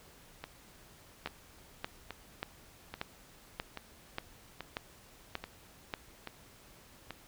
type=two click trains; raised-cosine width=0.3 ms; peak=-19 / -24 dBFS; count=9 / 9; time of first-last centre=1.26-5.938 / 0.44-7.107 s; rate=1.71 / 1.2 Hz; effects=pink hiss -58 dBFS RMS until 7.27 s